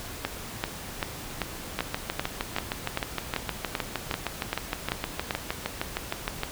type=two click trains; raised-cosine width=0.3 ms; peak=-10 / -11 dBFS; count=14 / 31; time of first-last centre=0.25-5.308 / 1.79-6.434 s; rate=2.57 / 6.46 Hz; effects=pink hiss -39 dBFS RMS until 6.51 s